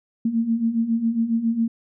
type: beating tone pair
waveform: sine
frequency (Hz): 224 / 231.3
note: A3 / A#3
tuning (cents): +31 / -13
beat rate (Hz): 7.3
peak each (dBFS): -25 / -20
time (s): 0.25-1.68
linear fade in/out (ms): 5
effects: none